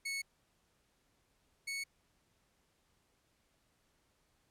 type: tone pair in turn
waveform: sawtooth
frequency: 2206 / 2214 Hz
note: C#7 / C#7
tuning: -9 / -3 cents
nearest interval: unison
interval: 6 cents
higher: second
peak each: -33 / -34 dBFS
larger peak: first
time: 0.05-0.22 / 1.67-1.84 s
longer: neither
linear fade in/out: 10 ms
effects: pink hiss -75 dBFS RMS until 4.5 s + low-pass 12000 Hz 12 dB/octave